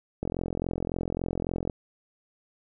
click train, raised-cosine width 2 ms, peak -16 dBFS, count 65, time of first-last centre 0.23-1.698 s, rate 43.6 Hz, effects none

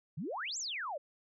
sine exponential two-way sweep, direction up then down, 130.1 to 7780 to 526 Hz, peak -36 dBFS, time 0.17-0.98 s, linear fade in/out 10 ms, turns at 0.58 s, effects none

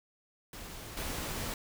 pink noise with level steps, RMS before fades -45 / -37 dBFS, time 0.53-1.54 s, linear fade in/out 2 ms, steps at 0.97 s, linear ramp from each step 2 ms, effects none

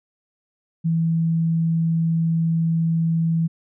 sine tone, 164.3 Hz, E3, 5 cents flat, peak -17 dBFS, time 0.84-3.48 s, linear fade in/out 20 ms, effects none

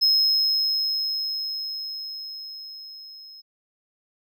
triangle tone with level ramp, 5150 Hz, E8, 41 cents flat, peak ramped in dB -14 to -41 dBFS, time 0.01-3.42 s, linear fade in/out 20 ms, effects none

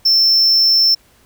triangle tone, 5350 Hz, E8, 25 cents sharp, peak -8 dBFS, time 0.05-0.95 s, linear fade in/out 10 ms, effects pink hiss -52 dBFS RMS until 1.25 s

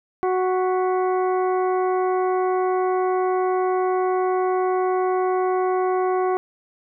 harmonic tone with a mistuned harmonic, 370 Hz, F#4, in tune, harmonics 1 / 2 / 3 / 4 / 5 / 6, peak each -20 / -24 / -28 / -38 / -41 / -46 dBFS, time 0.23-6.37 s, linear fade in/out 0 ms, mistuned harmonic 5, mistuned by +110 cents, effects none

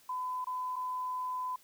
sine tone with dropouts, 1009 Hz, B5, 37 cents sharp, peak -33 dBFS, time 0.09-1.56 s, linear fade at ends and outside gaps 5 ms, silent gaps 0.445-0.469 / 0.759-0.763 s, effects white hiss -62 dBFS RMS until 1.63 s

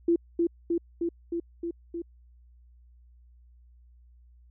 sine tone with echo, 339.5 Hz, F4, 49 cents flat, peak -19 dBFS, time 0.08-0.16 s, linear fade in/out 5 ms, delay 310 ms, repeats 6, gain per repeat -2 dB, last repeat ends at 2.02 s, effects added 60 Hz sine -53 dBFS peak until 4.5 s

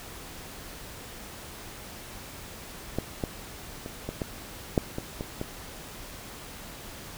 clicks, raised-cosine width 2 ms, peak -13 / -14 / -23 / -18 / -16 / -7 / -18 / -19 / -17 dBFS, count 9, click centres 2.986 / 3.238 / 3.861 / 4.09 / 4.218 / 4.778 / 4.984 / 5.209 / 5.414 s, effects pink hiss -43 dBFS RMS until 7.17 s

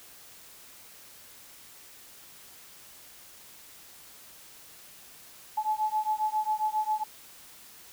sine beating tone pair, 856 / 863.4 Hz, A5 / A5, -48 / -33 cents, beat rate 7.4 Hz, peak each -29 dBFS, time 5.57-7.04 s, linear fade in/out 10 ms, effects white hiss -51 dBFS RMS until 7.92 s

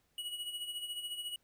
square tone with tremolo, 2917 Hz, F#7, 25 cents flat, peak -37 dBFS, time 0.18-1.36 s, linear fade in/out 2 ms, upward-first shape sine, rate 14 Hz, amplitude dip 60%, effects pink hiss -75 dBFS RMS until 1.43 s

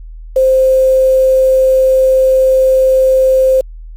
sine tone with quantisation, 523.3 Hz, C5, in tune, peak -6 dBFS, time 0.36-3.61 s, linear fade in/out 5 ms, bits 5, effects added 40 Hz sine -27 dBFS peak until 3.96 s + AAC 48 kbps

